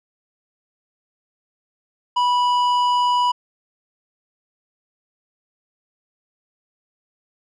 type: tone with tanh clipping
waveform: triangle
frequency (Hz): 982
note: B5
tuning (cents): -10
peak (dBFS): -17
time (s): 2.16-3.32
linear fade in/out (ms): 10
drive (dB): 14
effects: none